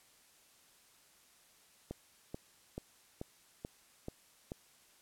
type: click train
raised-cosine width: 2 ms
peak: -27 dBFS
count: 7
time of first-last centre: 1.91-4.519 s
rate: 2.3 Hz
effects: white hiss -65 dBFS RMS until 5.01 s + low-pass 12000 Hz 12 dB/octave